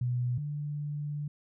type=tone pair in turn; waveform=sine; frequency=123.47 / 147.12 Hz; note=B2 / D3; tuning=0 / +3 cents; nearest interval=minor third; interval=303 cents; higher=second; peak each=-27 / -32 dBFS; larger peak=first; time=0.01-0.38 / 0.38-1.28 s; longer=second; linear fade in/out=5 ms; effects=none